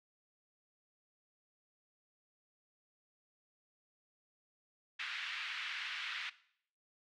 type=band-pass noise; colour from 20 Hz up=white; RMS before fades=-42 dBFS; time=4.99-6.3 s; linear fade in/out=10 ms; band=1400 to 3200 Hz; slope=24 dB/octave; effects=noise-tail reverb RT60 0.6 s tail -17 dB re dry